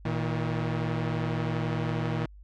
sawtooth tone pair together, 116.4 / 159.27 Hz, A#2 / D#3, -2 / +41 cents, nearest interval perfect fourth, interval 543 cents, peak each -26 / -26 dBFS, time 0.05-2.26 s, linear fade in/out 5 ms, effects added 50 Hz sine -46 dBFS peak until 2.43 s + low-pass 3000 Hz 12 dB/octave

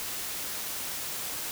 white noise, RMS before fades -35 dBFS, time 0-1.51 s, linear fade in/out 0 ms, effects none

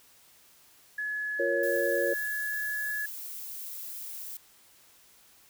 sine tone, 1700 Hz, G#6, 40 cents sharp, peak -30 dBFS, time 0.98-3.06 s, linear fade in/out 5 ms
sine chord, Bb minor, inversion second, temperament equal, 349.2 / 466.2 / 554.4 Hz, F4 / Bb4 / Db5, 0 / 0 / 0 cents, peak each -32 / -31 / -28 dBFS, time 1.39-2.14 s, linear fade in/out 10 ms
violet noise, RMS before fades -40 dBFS, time 1.63-4.37 s, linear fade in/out 2 ms
effects white hiss -59 dBFS RMS until 5.49 s

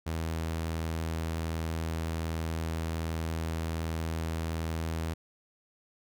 sawtooth tone, 81.3 Hz, E2, 23 cents flat, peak -27 dBFS, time 0.06-5.14 s, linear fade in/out 10 ms, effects none

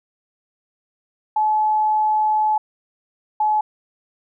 sine tone pair in turn, 858 / 853.4 Hz, A5 / G#5, -44 / +47 cents, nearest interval unison, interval 9 cents, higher first, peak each -15 dBFS, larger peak neither, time 1.36-2.58 / 3.4-3.61 s, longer first, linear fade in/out 5 ms, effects none

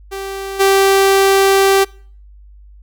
sawtooth tone with level steps, 390 Hz, G4, 9 cents flat, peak -19 / -5 dBFS, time 0.11-1.85 s, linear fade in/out 20 ms, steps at 0.59 s, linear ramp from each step 20 ms, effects noise-tail reverb RT60 0.5 s tail -25 dB re dry + added 50 Hz sine -38 dBFS peak until 2.82 s

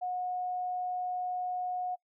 sine tone, 727 Hz, F#5, 31 cents flat, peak -31 dBFS, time 0.01-1.96 s, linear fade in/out 20 ms, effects noise-tail reverb RT60 0.1 s tail -24 dB re dry

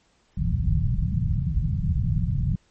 white low-pass noise, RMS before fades -23 dBFS, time 0.37-2.56 s, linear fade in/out 10 ms, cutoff 170 Hz, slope 48 dB/octave, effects pink hiss -64 dBFS RMS until 2.7 s + MP3 32 kbps

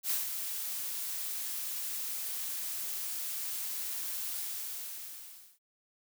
blue noise with ADSR envelope, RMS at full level -30 dBFS, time 0.03-5.59 s, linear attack 74 ms, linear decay 150 ms, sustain -7 dB, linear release 1200 ms, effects none

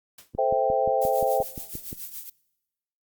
white noise with exponential decay, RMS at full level -42 dBFS, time 0.18-0.34 s, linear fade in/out 5 ms, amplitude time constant 34 ms
click train, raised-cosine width 3 ms, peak -23 dBFS, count 10, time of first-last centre 0.35-1.929 s, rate 5.7 Hz
sine chord, A minor seventh, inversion none, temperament equal, 440 / 523.3 / 659.3 / 784 Hz, A4 / C5 / E5 / G5, 0 / 0 / 0 / 0 cents, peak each -29 / -24 / -26 / -25 dBFS, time 0.38-1.43 s, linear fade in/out 10 ms
violet noise with tremolo, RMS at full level -34 dBFS, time 1.01-2.3 s, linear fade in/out 10 ms, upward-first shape triangle, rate 7.1 Hz, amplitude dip 80%
effects noise-tail reverb RT60 1.0 s tail -23 dB re dry + Opus 48 kbps

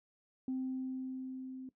sine tone with level ramp, 260 Hz, C4, 11 cents flat, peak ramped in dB -32 to -43 dBFS, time 0.48-1.69 s, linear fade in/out 2 ms, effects noise-tail reverb RT60 0.1 s tail -17 dB re dry + tanh soft clip ceiling -30 dBFS

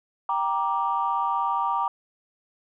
sine chord, G minor, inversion none, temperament just, 784 / 940.8 / 1176 Hz, G5 / Bb5 / D6, 0 / +16 / +2 cents, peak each -28 / -25 / -26 dBFS, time 0.29-1.88 s, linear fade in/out 2 ms, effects tanh soft clip ceiling -13 dBFS

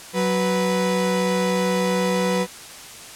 35% pulse tone pair together, 185.72 / 494.1 Hz, F#3 / B4, +7 / +1 cents, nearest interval octave + perfect fourth, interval 1694 cents, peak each -20 dBFS, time 0.13-2.47 s, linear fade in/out 50 ms, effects white hiss -39 dBFS RMS until 3.15 s + low-pass 10000 Hz 12 dB/octave

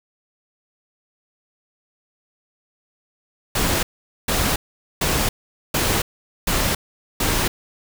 pink noise bursts, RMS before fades -20 dBFS, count 6, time 3.55-7.48 s, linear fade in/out 5 ms, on 280 ms, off 450 ms, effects none

